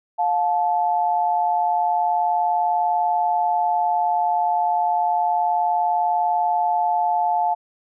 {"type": "tone pair together", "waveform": "sine", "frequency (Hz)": [710, 870.3], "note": ["F5", "A5"], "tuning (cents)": [28, -19], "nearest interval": "major third", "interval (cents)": 353, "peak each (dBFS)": -20, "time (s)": [0.18, 7.55], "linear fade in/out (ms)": 20, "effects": []}